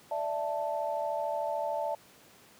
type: chord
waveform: sine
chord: D suspended second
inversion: none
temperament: just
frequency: 587.3 / 660.7 / 881 Hz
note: D5 / E5 / A5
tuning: 0 / +4 / +2 cents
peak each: -34 dBFS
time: 0.11-1.95 s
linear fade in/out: 5 ms
effects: pink hiss -57 dBFS RMS until 2.59 s + high-pass 150 Hz 12 dB/octave